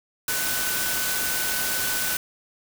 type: tone in noise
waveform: sine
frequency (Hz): 1502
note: F#6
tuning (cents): +26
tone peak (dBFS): -31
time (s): 0.28-2.17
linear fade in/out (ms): 2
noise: white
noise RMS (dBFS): -26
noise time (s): 0.28-2.17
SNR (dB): -8
effects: none